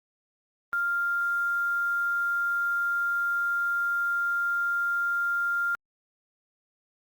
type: tone with quantisation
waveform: sine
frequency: 1396.9 Hz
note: F6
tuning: in tune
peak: -24 dBFS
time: 0.73-5.75 s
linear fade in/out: 0 ms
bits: 8
effects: Opus 32 kbps